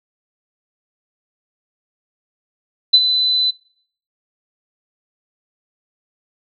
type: tone with ADSR envelope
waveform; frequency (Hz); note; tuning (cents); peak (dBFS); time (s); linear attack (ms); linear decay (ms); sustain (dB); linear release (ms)
sine; 4012; B7; +26; -4; 2.93-3.51; 12; 51; -10; 11
effects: noise-tail reverb RT60 0.6 s tail -24 dB re dry